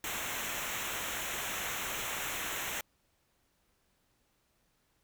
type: noise with comb filter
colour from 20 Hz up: pink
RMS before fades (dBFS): -37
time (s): 0.04-2.81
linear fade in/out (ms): 2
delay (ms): 0.21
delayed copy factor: -0.8
effects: pink hiss -74 dBFS RMS until 5.03 s